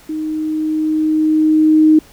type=tone with level ramp; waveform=sine; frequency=311.1 Hz; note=D#4; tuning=in tune; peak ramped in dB=-19 to -5 dBFS; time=0.09-1.99 s; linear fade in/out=5 ms; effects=pink hiss -45 dBFS RMS until 2.12 s